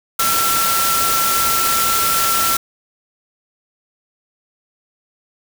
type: tone in noise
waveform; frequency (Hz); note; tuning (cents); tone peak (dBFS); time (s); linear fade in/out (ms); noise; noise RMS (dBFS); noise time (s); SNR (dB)
sine; 1347; E6; +37; -18; 0.19-2.57; 5; white; -18; 0.19-2.57; -3
effects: none